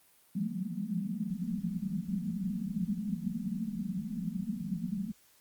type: band-pass noise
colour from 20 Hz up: pink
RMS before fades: -35 dBFS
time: 0.35-5.12 s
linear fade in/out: 10 ms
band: 170 to 230 Hz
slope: 96 dB/octave
effects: white hiss -64 dBFS RMS until 5.4 s + Opus 32 kbps

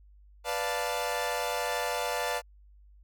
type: chord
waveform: sawtooth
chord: B half-diminished seventh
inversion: none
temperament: equal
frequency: 493.9 / 587.3 / 698.5 / 880 Hz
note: B4 / D5 / F5 / A5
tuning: 0 / 0 / 0 / 0 cents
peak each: -31 dBFS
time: 0.44-2.42 s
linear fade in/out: 50 ms
effects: added 50 Hz sine -53 dBFS peak until 3.03 s

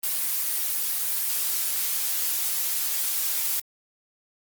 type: noise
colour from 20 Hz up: blue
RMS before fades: -26 dBFS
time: 0.03-3.6 s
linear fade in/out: 5 ms
effects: Opus 24 kbps

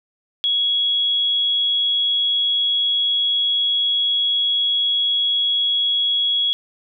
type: tone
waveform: sine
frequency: 3336 Hz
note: G#7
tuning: 7 cents sharp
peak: -16 dBFS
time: 0.44-6.53 s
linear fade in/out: 0 ms
effects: none

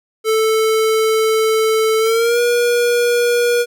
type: tone with pitch glide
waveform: square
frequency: 440 to 479.8 Hz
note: A4 to A#4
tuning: 0 to +50 cents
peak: -13 dBFS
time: 0.24-3.66 s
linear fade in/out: 50 ms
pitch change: +150 cents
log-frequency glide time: 1.99-2.4 s
effects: none

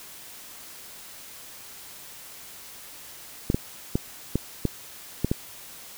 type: clicks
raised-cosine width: 3 ms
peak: -9 dBFS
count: 7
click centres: 3.501 / 3.545 / 3.955 / 4.356 / 4.653 / 5.246 / 5.315 s
effects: white hiss -44 dBFS RMS until 5.97 s

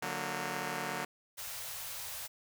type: chord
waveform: 5% pulse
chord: D augmented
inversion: none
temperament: just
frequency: 146.83 / 183.54 / 229.4 Hz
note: D3 / F#3 / A#3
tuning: 0 / -14 / -28 cents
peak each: -29 dBFS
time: 0.02-1.05 s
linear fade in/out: 5 ms
type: band-stop noise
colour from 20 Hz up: white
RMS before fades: -42 dBFS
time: 1.37-2.28 s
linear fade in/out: 20 ms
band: 160 to 490 Hz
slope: 48 dB/octave
effects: none

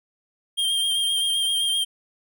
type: tone with vibrato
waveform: square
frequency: 3194 Hz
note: G7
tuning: 32 cents sharp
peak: -21 dBFS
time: 0.57-1.85 s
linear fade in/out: 20 ms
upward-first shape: sine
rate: 7.7 Hz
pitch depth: 24 cents each way
effects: none

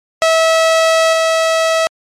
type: tone with level steps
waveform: sawtooth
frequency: 649 Hz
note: E5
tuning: 27 cents flat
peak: -5 / -7 dBFS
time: 0.22-1.87 s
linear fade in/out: 0 ms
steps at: 1.13 s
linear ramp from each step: 2 ms
effects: low-pass 8000 Hz 12 dB/octave + MP3 64 kbps

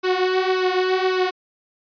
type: tone with flanger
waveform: sawtooth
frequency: 371.2 Hz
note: F#4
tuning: 6 cents sharp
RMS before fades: -20 dBFS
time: 0.03-1.31 s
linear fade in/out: 20 ms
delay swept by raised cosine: 1.9 to 6.1 ms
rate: 1.8 Hz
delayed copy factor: +0.7
effects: resampled to 11025 Hz

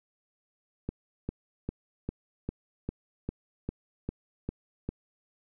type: click train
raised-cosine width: 3 ms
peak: -19 dBFS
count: 11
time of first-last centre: 0.89-4.89 s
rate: 2.5 Hz
effects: none

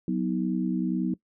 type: chord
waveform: sine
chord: B major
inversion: second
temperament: equal with one note detuned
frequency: 185 / 246.9 / 317.1 Hz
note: F#3 / B3 / D#4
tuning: 0 / 0 / +33 cents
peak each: -27 / -29 / -30 dBFS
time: 0.08-1.14 s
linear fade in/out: 2 ms
effects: noise-tail reverb RT60 0.1 s tail -20 dB re dry

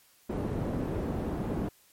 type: low-pass noise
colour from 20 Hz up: white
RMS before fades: -32 dBFS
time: 0.29-1.69 s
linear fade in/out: 10 ms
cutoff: 350 Hz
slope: 12 dB/octave
effects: white hiss -62 dBFS RMS until 1.92 s + MP3 64 kbps

